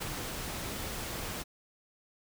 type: noise with ADSR envelope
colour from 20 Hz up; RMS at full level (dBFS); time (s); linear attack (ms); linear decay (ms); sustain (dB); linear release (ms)
pink; -34; 0-1.44; 23; 8; -4; 28
effects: none